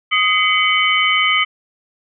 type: tone cluster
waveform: sine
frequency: 1248 / 2053 / 2240 / 3033 Hz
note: D#6 / C7 / C#7 / F#7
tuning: +5 / -33 / +18 / +42 cents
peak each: -18 dBFS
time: 0.11-1.45 s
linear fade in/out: 20 ms
effects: none